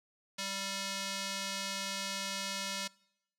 square tone with band-pass filter, 195.6 Hz, G3, 4 cents flat, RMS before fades -38 dBFS, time 0.38-2.88 s, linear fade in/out 10 ms, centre 4700 Hz, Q 0.91, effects noise-tail reverb RT60 0.8 s tail -24 dB re dry

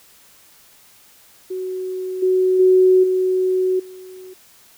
sine tone with level steps, 371.7 Hz, F#4, 8 cents sharp, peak -23 / -13 / -9 / -15 / -35 dBFS, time 1.5-4.34 s, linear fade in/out 10 ms, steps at 2.22 / 2.59 / 3.03 / 3.79 s, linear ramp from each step 10 ms, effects white hiss -50 dBFS RMS until 4.77 s

